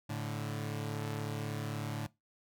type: tone pair together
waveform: sawtooth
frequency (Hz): 108.85 / 145.3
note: A2 / D3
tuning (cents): -18 / -18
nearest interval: perfect fourth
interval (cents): 500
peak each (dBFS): -34 / -35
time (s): 0.09-2.07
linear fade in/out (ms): 10
effects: noise-tail reverb RT60 0.2 s tail -20 dB re dry